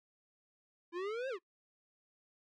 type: exponential two-way sweep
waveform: square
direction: up then down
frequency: 332.3 to 549 to 332.3 Hz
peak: -37 dBFS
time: 0.92-1.39 s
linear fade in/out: 50 ms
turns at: 1.29 s
effects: noise-tail reverb RT60 0.1 s tail -21 dB re dry + low-pass 3000 Hz 12 dB/octave